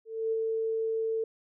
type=tone with ADSR envelope; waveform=sine; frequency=446.8 Hz; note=A4; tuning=27 cents sharp; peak=-25 dBFS; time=0.05-1.24 s; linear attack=270 ms; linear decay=25 ms; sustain=-2 dB; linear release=4 ms; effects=none